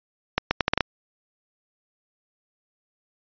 accelerating click train, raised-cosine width 0.3 ms, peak -3 dBFS, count 7, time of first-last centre 0.38-0.807 s, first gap 130 ms, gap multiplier 0.75, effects resampled to 11025 Hz

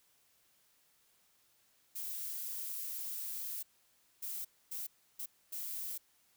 violet noise bursts at uneven times, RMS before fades -41 dBFS, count 5, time 1.95-3.63 / 4.22-4.45 / 4.71-4.87 / 5.19-5.26 / 5.52-5.98 s, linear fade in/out 10 ms, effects white hiss -71 dBFS RMS until 6.36 s

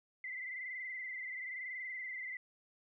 sine tone with frequency modulation, 2040 Hz, C7, 44 cents flat, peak -40 dBFS, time 0.24-2.37 s, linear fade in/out 2 ms, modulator 21 Hz, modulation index 3.3, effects none

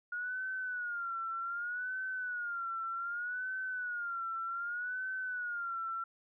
sine tone with vibrato, 1433 Hz, F6, 44 cents sharp, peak -35 dBFS, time 0.12-6.04 s, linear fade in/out 5 ms, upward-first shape sine, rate 0.65 Hz, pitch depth 110 cents each way, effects none

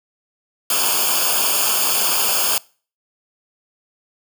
white noise with comb filter, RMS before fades -18 dBFS, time 0.7-2.58 s, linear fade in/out 2 ms, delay 0.51 ms, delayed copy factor -1, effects noise-tail reverb RT60 0.4 s tail -24 dB re dry

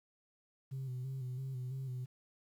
sine tone with vibrato, 129.9 Hz, C3, 12 cents flat, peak -36 dBFS, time 0.71-2.06 s, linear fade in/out 20 ms, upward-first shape square, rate 3 Hz, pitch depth 47 cents each way, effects tanh soft clip ceiling -36 dBFS + 11-bit

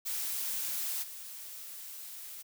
blue noise with level steps, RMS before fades -35 / -45 dBFS, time 0.05-2.43 s, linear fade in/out 20 ms, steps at 1.02 s, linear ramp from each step 20 ms, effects none

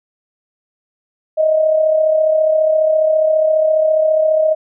sine tone with amplitude modulation, 627 Hz, D#5, 13 cents sharp, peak -8 dBFS, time 1.37-4.55 s, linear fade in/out 20 ms, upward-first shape sine, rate 34.7 Hz, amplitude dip 50%, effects none

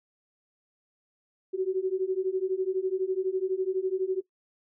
sine beating tone pair, 370 / 382 Hz, F#4 / G4, 0 / -45 cents, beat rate 12 Hz, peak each -28 dBFS, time 1.53-4.21 s, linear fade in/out 20 ms, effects noise-tail reverb RT60 0.1 s tail -17 dB re dry

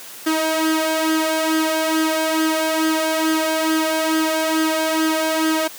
sawtooth tone with flanger, 317.5 Hz, D#4, 35 cents sharp, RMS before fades -19 dBFS, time 0.26-5.68 s, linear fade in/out 10 ms, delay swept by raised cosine 0.61 to 1.91 ms, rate 2.3 Hz, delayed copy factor +0.65, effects white hiss -37 dBFS RMS until 5.78 s + high-pass 200 Hz 12 dB/octave

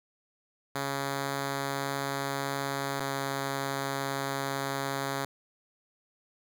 5% pulse tone pair in turn, 138.59 / 137.63 Hz, C#3 / C#3, 0 / -12 cents, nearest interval unison, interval 12 cents, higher first, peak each -19 dBFS, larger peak neither, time 0.75-3 / 3-5.25 s, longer neither, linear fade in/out 5 ms, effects none

